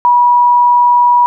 sine tone, 970 Hz, B5, 31 cents flat, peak -5 dBFS, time 0.05-1.26 s, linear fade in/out 0 ms, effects none

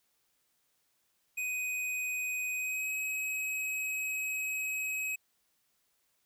square tone with pitch glide, 2501 to 2546 Hz, D#7 to D#7, +8 to +39 cents, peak -33 dBFS, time 1.37-5.16 s, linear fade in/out 10 ms, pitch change +31 cents, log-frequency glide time 2.55-2.91 s, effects white hiss -75 dBFS RMS until 6.25 s

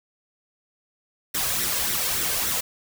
white noise with flanger, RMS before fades -25 dBFS, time 1.34-2.61 s, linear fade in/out 10 ms, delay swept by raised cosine 0.51 to 1.91 ms, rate 3.5 Hz, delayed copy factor +0.55, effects none

